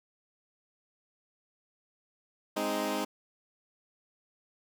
15% pulse chord, Ab major, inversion none, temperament equal, 207.7 / 261.6 / 311.1 Hz, Ab3 / C4 / Eb4, 0 / 0 / 0 cents, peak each -29 / -29 / -27 dBFS, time 2.56-3.05 s, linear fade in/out 10 ms, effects none

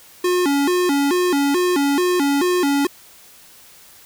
square tone with vibrato, 318.3 Hz, D#4, 39 cents sharp, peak -16 dBFS, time 0.24-2.87 s, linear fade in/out 5 ms, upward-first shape square, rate 2.3 Hz, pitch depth 210 cents each way, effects white hiss -46 dBFS RMS until 4.05 s

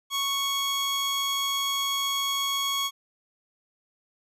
35% pulse tone pair together, 1108.7 / 3318 Hz, C#6 / G#7, 0 / -2 cents, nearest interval octave + perfect fifth, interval 1898 cents, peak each -28 / -25 dBFS, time 0.1-2.91 s, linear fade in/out 50 ms, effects resampled to 32000 Hz

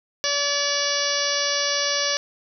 harmonic tone with a mistuned harmonic, 574 Hz, D5, 40 cents flat, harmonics 1 / 2 / 3 / 4 / 5 / 6 / 7 / 8 / 9 / 10, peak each -28 / -32 / -29 / -33 / -31 / -31 / -33 / -29 / -29 / -28 dBFS, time 0.24-2.17 s, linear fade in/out 0 ms, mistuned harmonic 10, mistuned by +15 cents, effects none

